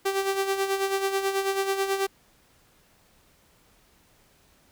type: tone with tremolo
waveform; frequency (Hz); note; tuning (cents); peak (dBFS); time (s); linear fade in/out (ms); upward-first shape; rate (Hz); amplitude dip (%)
sawtooth; 389.9; G4; -9; -18; 0.05-2.07; 10; sine; 9.2; 60
effects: pink hiss -61 dBFS RMS until 4.71 s